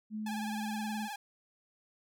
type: tone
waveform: sine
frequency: 214.8 Hz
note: A3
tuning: 41 cents flat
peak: -35 dBFS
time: 0.1-1.09 s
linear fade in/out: 50 ms
type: tone with vibrato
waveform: sawtooth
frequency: 832 Hz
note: G#5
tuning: 3 cents sharp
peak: -35 dBFS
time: 0.26-1.16 s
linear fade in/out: 5 ms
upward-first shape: sine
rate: 19 Hz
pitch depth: 75 cents each way
effects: none